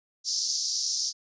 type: band-pass noise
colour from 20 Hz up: pink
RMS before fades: -29 dBFS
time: 0.24-1.13 s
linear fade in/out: 50 ms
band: 4800 to 6200 Hz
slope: 48 dB/octave
effects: resampled to 16000 Hz